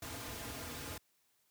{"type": "noise with comb filter", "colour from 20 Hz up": "pink", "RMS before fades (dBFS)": -44, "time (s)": [0.02, 0.98], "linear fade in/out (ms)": 5, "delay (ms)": 5.3, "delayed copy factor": -0.7, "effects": ["white hiss -75 dBFS RMS until 1.5 s", "high-pass 60 Hz 12 dB/octave"]}